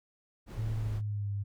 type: noise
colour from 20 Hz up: brown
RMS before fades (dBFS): -40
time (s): 0.46-1.02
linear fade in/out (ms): 50
type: tone with pitch glide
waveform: sine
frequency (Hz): 110 to 100.87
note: A2 to G2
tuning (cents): 0 to +50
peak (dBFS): -31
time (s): 0.57-1.44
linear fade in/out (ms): 20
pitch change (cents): -150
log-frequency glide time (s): 0.73-1.3
effects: none